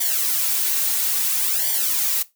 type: noise with flanger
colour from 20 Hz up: blue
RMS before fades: -21 dBFS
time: 0-2.23 s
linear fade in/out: 10 ms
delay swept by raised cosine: 0.75 to 4.05 ms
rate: 0.59 Hz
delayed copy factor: -0.95
effects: noise-tail reverb RT60 0.2 s tail -18 dB re dry